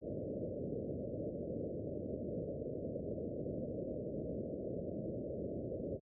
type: low-pass noise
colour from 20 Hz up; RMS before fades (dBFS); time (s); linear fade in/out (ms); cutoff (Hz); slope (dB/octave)
white; -41; 0.01-6; 50; 610; 96
effects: high-pass 80 Hz 12 dB/octave